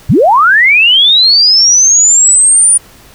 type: linear sweep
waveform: sine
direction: up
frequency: 76.2 to 9530 Hz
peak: -3 dBFS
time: 0.09-2.78 s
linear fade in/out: 10 ms
effects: pink hiss -39 dBFS RMS until 3.14 s